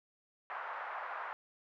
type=band-pass noise; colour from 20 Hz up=white; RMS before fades=-42 dBFS; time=0.5-1.33 s; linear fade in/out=0 ms; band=700 to 1500 Hz; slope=24 dB/octave; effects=none